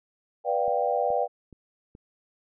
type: chord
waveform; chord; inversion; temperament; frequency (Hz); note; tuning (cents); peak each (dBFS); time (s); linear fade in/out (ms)
sine; G dominant seventh; first; just; 490 / 588 / 705.6 / 784; B4 / D5 / F5 / G5; -14 / +2 / +18 / 0; -28; 0.44-1.28; 50
type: click train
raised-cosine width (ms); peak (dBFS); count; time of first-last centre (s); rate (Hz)
3; -34; 4; 0.68-1.951; 2.36
effects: none